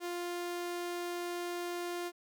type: tone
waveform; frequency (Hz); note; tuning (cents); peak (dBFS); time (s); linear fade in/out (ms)
sawtooth; 350.1; F4; +4; -32; 0-2.12; 50
effects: none